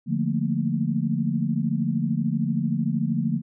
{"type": "chord", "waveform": "sine", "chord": "Bb major seventh", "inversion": "first", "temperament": "equal", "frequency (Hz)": [146.83, 174.61, 220, 233.1], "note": ["D3", "F3", "A3", "Bb3"], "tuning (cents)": [0, 0, 0, 0], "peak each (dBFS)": -27, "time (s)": [0.06, 3.42], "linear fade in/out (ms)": 50, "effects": []}